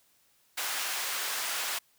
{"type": "high-pass noise", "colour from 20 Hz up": "pink", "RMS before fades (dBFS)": -33, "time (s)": [0.57, 1.79], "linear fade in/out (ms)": 10, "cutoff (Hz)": 1100, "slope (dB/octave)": 12, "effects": ["white hiss -67 dBFS RMS until 1.98 s"]}